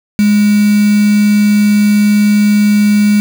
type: tone with quantisation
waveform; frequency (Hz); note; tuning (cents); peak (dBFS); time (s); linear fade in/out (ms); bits
sine; 207.7; G#3; 0; -6; 0.19-3.2; 0; 3
effects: none